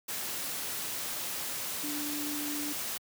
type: tone in noise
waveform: sine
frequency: 294.5 Hz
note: D4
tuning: 5 cents sharp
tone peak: -36 dBFS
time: 1.83-2.73 s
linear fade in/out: 10 ms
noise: white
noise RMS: -36 dBFS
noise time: 0.08-2.98 s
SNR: -3 dB
effects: high-pass 100 Hz 12 dB/octave